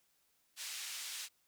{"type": "band-pass noise", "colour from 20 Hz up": "pink", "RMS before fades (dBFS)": -44, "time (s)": [0.56, 1.29], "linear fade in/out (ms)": 50, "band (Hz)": [2800, 10000], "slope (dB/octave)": 12, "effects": ["white hiss -75 dBFS RMS until 1.47 s"]}